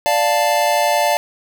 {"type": "chord", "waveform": "square", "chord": "D minor", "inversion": "none", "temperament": "equal", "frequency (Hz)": [587.3, 698.5, 880], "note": ["D5", "F5", "A5"], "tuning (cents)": [0, 0, 0], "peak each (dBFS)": -19, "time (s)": [0.06, 1.17], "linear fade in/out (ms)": 0, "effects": []}